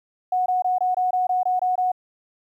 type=tone bursts; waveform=sine; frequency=734 Hz; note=F#5; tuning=14 cents flat; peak=-18 dBFS; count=10; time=0.32-1.918 s; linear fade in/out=5 ms; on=140 ms; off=22 ms; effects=10-bit